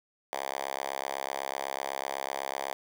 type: tone with high-pass filter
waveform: 5% pulse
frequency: 68 Hz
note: C#2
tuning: 33 cents flat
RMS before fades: -35 dBFS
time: 0.33-2.73 s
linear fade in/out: 0 ms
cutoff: 740 Hz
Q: 1.6
effects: none